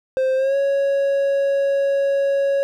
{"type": "tone with pitch glide", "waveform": "triangle", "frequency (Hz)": [523.3, 554.4], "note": ["C5", "C#5"], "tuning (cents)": [0, 0], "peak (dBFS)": -14, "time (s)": [0.17, 2.63], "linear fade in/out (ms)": 0, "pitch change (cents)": 100, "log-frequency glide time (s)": [0.36, 0.56], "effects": []}